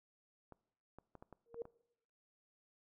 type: clicks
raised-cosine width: 1 ms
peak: -39 dBFS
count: 7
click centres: 0.523 / 0.986 / 1.153 / 1.225 / 1.327 / 1.544 / 1.654 s
type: tone with exponential growth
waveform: sine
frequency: 466.2 Hz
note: A#4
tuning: in tune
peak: -36 dBFS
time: 1.46-1.62 s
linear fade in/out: 1 ms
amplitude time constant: 34 ms
effects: noise-tail reverb RT60 0.8 s tail -22 dB re dry